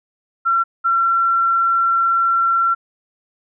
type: tone pair in turn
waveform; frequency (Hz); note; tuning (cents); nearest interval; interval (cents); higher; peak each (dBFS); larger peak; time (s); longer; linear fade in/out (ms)
sine; 1359 / 1359; F6 / F6; -48 / -48; unison; 0; neither; -13; neither; 0.45-0.64 / 0.84-2.75; second; 20
effects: none